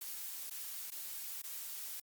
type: noise with dropouts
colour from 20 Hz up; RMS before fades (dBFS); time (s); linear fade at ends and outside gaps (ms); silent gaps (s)
blue; -44; 0.01-2; 5; 0.499-0.508 / 0.905-0.918 / 1.42-1.438
effects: Opus 48 kbps